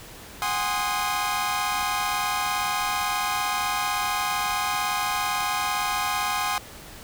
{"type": "chord", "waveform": "sawtooth", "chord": "Ab dominant seventh", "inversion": "third", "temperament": "equal with one note detuned", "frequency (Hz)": [740, 817.8, 1046.5, 1244.5], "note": ["Gb5", "Ab5", "C6", "Eb6"], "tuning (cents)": [0, -27, 0, 0], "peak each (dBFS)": [-28, -25, -25, -26], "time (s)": [0.42, 6.58], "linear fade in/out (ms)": 0, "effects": ["pink hiss -43 dBFS RMS until 7.03 s"]}